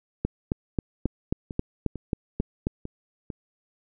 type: two click trains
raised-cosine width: 3 ms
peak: -21 / -11 dBFS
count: 6 / 10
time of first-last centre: 1.06-3.302 / 0.25-2.669 s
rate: 2.23 / 3.72 Hz
effects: none